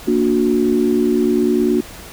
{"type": "chord", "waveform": "sine", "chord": "Bb augmented", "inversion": "none", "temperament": "equal with one note detuned", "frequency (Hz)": [233.1, 293.7, 363.6], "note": ["Bb3", "D4", "F#4"], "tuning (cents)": [0, 0, -30], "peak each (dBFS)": [-17, -18, -16], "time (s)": [0.07, 1.81], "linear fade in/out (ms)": 10, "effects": ["pink hiss -36 dBFS RMS until 2.12 s"]}